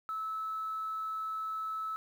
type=tone; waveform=sine; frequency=1303 Hz; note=E6; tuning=20 cents flat; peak=-33 dBFS; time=0.09-1.96 s; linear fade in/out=0 ms; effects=tanh soft clip ceiling -29 dBFS + 10-bit